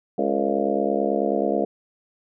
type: harmonic tone with a mistuned harmonic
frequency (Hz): 69.3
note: C#2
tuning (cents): 0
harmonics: 3 / 4 / 5 / 6 / 7 / 8 / 9 / 10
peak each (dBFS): -28 / -28 / -28 / -28 / -28 / -28 / -28 / -28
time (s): 0.18-1.65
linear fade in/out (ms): 5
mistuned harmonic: 6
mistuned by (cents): +79
effects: none